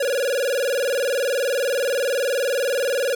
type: tone with vibrato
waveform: square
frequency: 518 Hz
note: C5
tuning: 17 cents flat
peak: -20 dBFS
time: 0-3.15 s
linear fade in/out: 5 ms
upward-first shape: square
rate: 20 Hz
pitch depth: 130 cents each way
effects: none